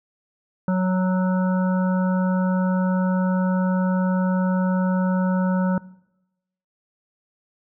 harmonic tone with a mistuned harmonic, 185 Hz, F#3, in tune, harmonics 1 / 3 / 5 / 7 / 8, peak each -18 / -28 / -32 / -35 / -36 dBFS, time 0.68-5.78 s, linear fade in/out 2 ms, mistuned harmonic 7, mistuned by +17 cents, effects noise-tail reverb RT60 0.9 s tail -21 dB re dry

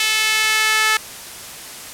sawtooth tone with high-pass filter sweep, 435.1 Hz, A4, 19 cents flat, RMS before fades -17 dBFS, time 0-0.97 s, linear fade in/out 2 ms, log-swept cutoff 2600 to 1600 Hz, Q 1.6, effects white hiss -34 dBFS RMS until 1.93 s + low-pass 12000 Hz 12 dB/octave

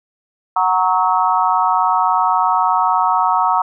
sine chord, F# dominant seventh, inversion none, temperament equal with one note detuned, 740 / 932.3 / 1108.7 / 1288.4 Hz, F#5 / A#5 / C#6 / E6, 0 / 0 / 0 / -40 cents, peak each -18 / -16 / -19 / -19 dBFS, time 0.56-3.62 s, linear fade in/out 5 ms, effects none

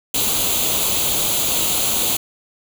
white noise with comb filter, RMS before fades -19 dBFS, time 0.14-2.17 s, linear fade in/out 5 ms, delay 0.28 ms, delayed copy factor +0.7, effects none

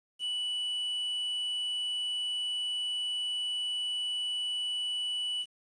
triangle tone with quantisation, 2960 Hz, F#7, in tune, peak -29 dBFS, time 0.19-5.46 s, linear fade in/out 50 ms, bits 9, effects resampled to 24000 Hz

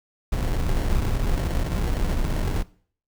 brown noise with sample-and-hold, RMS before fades -23 dBFS, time 0.32-2.63 s, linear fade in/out 5 ms, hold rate 1225 Hz, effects noise-tail reverb RT60 0.5 s tail -20 dB re dry

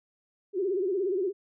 sine tone with vibrato, 379.7 Hz, F#4, 45 cents sharp, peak -25 dBFS, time 0.53-1.33 s, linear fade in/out 50 ms, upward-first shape sine, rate 17 Hz, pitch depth 130 cents each way, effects none

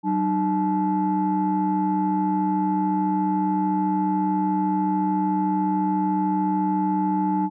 sine tone cluster, 189.6 / 303.4 / 865 Hz, F#3 / D#4 / A5, +43 / -44 / -30 cents, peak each -23 dBFS, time 0.03-7.5 s, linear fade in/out 50 ms, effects tanh soft clip ceiling -13 dBFS

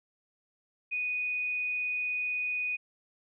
sine tone, 2481 Hz, D#7, 6 cents flat, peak -29 dBFS, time 0.91-2.77 s, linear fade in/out 20 ms, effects none

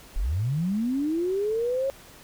sine linear sweep, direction up, 30.87 to 551 Hz, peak -23 dBFS, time 0.16-1.9 s, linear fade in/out 0 ms, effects pink hiss -49 dBFS RMS until 2.23 s

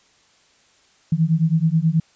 sine beating tone pair, 157.1 / 166.4 Hz, D#3 / E3, +17 / +17 cents, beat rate 9.3 Hz, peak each -18 dBFS, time 1.12-2 s, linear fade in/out 5 ms, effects white hiss -57 dBFS RMS until 2.15 s + resampled to 16000 Hz

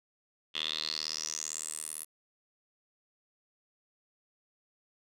10% pulse tone with band-pass filter sweep, 77.78 Hz, D#2, in tune, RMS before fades -37 dBFS, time 0.54-2.05 s, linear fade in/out 20 ms, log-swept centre 3200 to 11000 Hz, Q 7.2, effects none

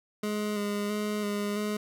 25% pulse tone with vibrato, 207.7 Hz, G#3, in tune, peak -25 dBFS, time 0.23-1.77 s, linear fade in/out 5 ms, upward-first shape square, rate 1.5 Hz, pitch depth 19 cents each way, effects none

